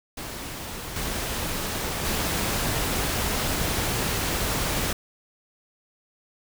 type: noise with level steps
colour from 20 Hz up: pink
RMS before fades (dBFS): -35 / -29 / -26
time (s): 0.17-4.93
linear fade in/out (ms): 5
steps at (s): 0.96 / 2.05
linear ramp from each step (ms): 2
effects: none